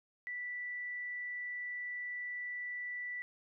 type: tone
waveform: sine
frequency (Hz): 1968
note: B6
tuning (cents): -7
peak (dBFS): -38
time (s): 0.27-3.22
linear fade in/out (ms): 0
effects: none